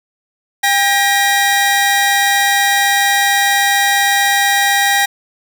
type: tone pair together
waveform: sawtooth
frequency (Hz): 800 / 1902.7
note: G5 / A#6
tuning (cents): +35 / +35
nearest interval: octave + minor third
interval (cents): 1500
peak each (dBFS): -10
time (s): 0.63-5.06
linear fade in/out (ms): 10
effects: none